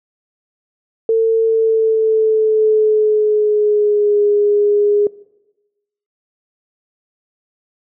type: tone with pitch glide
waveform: sine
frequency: 450 to 412.7 Hz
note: A4 to G#4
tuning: +39 to -11 cents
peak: -10 dBFS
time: 1.09-5.07 s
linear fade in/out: 2 ms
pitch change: -150 cents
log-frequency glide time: 1.38-4.22 s
effects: noise-tail reverb RT60 1.0 s tail -20 dB re dry